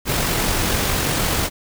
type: noise with amplitude modulation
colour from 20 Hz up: pink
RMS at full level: -19 dBFS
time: 0.05-1.5 s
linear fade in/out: 50 ms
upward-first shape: sine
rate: 46.3 Hz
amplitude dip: 25%
effects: none